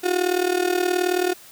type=tone with amplitude modulation; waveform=35% pulse; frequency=360.5 Hz; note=F#4; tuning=45 cents flat; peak=-14 dBFS; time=0.03-1.34 s; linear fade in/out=20 ms; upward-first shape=sine; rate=38.8 Hz; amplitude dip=80%; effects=white hiss -46 dBFS RMS until 1.51 s